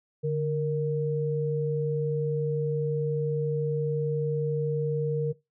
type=tone pair together; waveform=sine; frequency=146.7 / 465.7 Hz; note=D3 / A#4; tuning=-2 / -2 cents; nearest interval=octave + minor sixth; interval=2000 cents; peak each=-27 dBFS; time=0.23-5.33 s; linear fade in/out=20 ms; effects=noise-tail reverb RT60 0.2 s tail -19 dB re dry